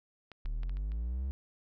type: clicks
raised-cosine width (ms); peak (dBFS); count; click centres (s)
0.3; -32 / -34 / -34 / -36 / -38 / -39; 6; 0.317 / 0.458 / 0.633 / 0.695 / 0.77 / 0.919
type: linear sweep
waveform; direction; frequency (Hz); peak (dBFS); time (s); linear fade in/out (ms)
triangle; up; 34.97 to 69; -30; 0.45-1.31; 0
effects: none